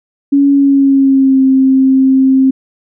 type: tone with pitch glide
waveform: sine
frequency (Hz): 280.4 to 265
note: C#4 to C4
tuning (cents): +20 to +22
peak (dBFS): -5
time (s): 0.32-2.51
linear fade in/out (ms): 10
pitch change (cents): -98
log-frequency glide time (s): 0.51-1.42
effects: none